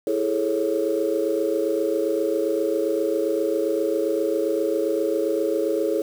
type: chord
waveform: sine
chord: A major seventh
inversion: second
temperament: just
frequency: 330 / 412.5 / 440 / 550 Hz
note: E4 / G#4 / A4 / C#5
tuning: +2 / -12 / 0 / -14 cents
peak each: -25 dBFS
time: 0.07-6.02 s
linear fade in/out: 2 ms
effects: tanh soft clip ceiling -11 dBFS + 7-bit